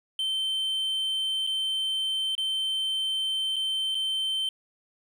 triangle tone with dropouts, 3100 Hz, G7, 20 cents flat, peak -24 dBFS, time 0.19-4.49 s, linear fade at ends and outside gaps 2 ms, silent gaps 1.467-1.472 / 2.352-2.379 / 3.56-3.564 / 3.947-3.951 s, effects none

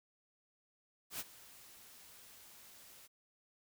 white noise with ADSR envelope, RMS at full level -40 dBFS, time 1.1-3.08 s, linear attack 98 ms, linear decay 34 ms, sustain -18 dB, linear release 25 ms, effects none

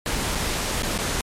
pink noise with dropouts, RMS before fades -25 dBFS, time 0.06-1.21 s, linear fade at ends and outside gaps 0 ms, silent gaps 0.35-0.355 / 0.822-0.832 / 0.978-0.988 s, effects low-pass 11000 Hz 12 dB/octave + MP3 64 kbps

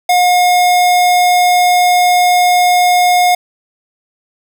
square tone, 718 Hz, F5, 48 cents sharp, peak -8 dBFS, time 0.09-3.35 s, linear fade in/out 5 ms, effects 8-bit

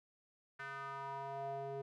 square tone with band-pass filter sweep, 137.7 Hz, C#3, 11 cents flat, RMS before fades -44 dBFS, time 0.59-1.82 s, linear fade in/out 10 ms, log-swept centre 1600 to 500 Hz, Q 3.9, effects none

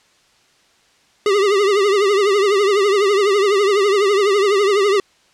square tone with vibrato, 401.8 Hz, G4, 43 cents sharp, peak -13 dBFS, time 1.26-5 s, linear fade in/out 2 ms, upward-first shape triangle, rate 12 Hz, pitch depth 110 cents each way, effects white hiss -55 dBFS RMS until 5.33 s + low-pass 6000 Hz 12 dB/octave

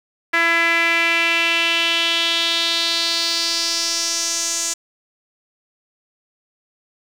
sawtooth tone with band-pass filter sweep, 335 Hz, E4, 28 cents sharp, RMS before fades -19 dBFS, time 0.33-4.74 s, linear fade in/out 10 ms, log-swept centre 1900 to 6900 Hz, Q 3.6, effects 7-bit

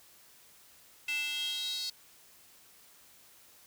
square tone with high-pass filter sweep, 293.7 Hz, D4, in tune, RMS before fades -35 dBFS, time 1.08-1.9 s, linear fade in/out 5 ms, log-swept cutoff 2500 to 4400 Hz, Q 7.2, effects white hiss -59 dBFS RMS until 3.66 s

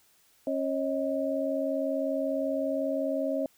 sine tone cluster, 272.3 / 547 / 627 Hz, C#4 / C#5 / D#5, -31 / -23 / +13 cents, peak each -31 dBFS, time 0.47-3.46 s, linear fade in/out 2 ms, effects white hiss -64 dBFS RMS until 3.57 s

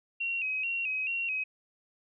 sine tone with vibrato, 2637 Hz, E7, in tune, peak -29 dBFS, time 0.2-1.44 s, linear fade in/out 10 ms, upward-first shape square, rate 2.3 Hz, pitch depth 68 cents each way, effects none

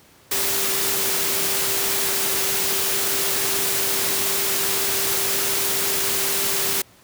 sine tone in noise, 392 Hz, G4, in tune, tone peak -32 dBFS, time 0.31-6.82 s, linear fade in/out 5 ms, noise white, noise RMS -22 dBFS, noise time 0.31-6.82 s, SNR -13 dB, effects pink hiss -52 dBFS RMS until 7.03 s + high-pass 80 Hz 12 dB/octave

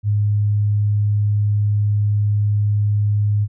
sine tone, 103.83 Hz, G#2, in tune, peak -14 dBFS, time 0.03-3.48 s, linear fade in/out 50 ms, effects none

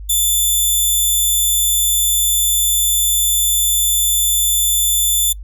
5% pulse tone, 3520 Hz, A7, in tune, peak -5 dBFS, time 0.09-5.33 s, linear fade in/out 10 ms, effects noise-tail reverb RT60 0.1 s tail -24 dB re dry + added 50 Hz sine -28 dBFS peak until 5.43 s

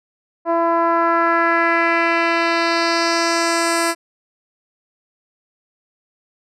10% pulse tone with low-pass filter sweep, 335.4 Hz, E4, 30 cents sharp, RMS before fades -17 dBFS, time 0.45-3.95 s, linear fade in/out 50 ms, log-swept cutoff 810 to 10000 Hz, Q 2, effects none

